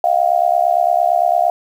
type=tone with amplitude modulation; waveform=sine; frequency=700 Hz; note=F5; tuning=4 cents sharp; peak=-7 dBFS; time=0.04-1.5 s; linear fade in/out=2 ms; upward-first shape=sine; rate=68.8 Hz; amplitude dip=100%; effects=7-bit